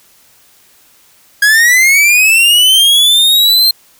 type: linear sweep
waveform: 45% pulse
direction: up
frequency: 1635 to 4186 Hz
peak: -5 dBFS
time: 1.42-3.71 s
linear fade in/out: 5 ms
effects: white hiss -47 dBFS RMS until 3.99 s